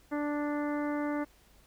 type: harmonic tone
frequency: 293.7 Hz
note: D4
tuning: in tune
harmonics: 1 / 2 / 3 / 4 / 5 / 6 / 7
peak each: -31 / -37 / -41 / -43 / -45 / -47 / -48 dBFS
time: 0.11-1.25 s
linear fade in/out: 20 ms
effects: added 50 Hz sine -63 dBFS peak until 1.66 s + pink hiss -63 dBFS RMS until 1.66 s